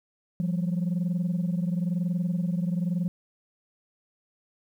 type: tone pair together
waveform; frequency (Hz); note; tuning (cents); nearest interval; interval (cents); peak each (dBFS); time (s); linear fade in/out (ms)
sine; 171.6 / 192.61; F3 / G3; -30 / -30; major second; 200; -24 / -28; 0.4-3.08; 0
effects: tanh soft clip ceiling -21 dBFS + 10-bit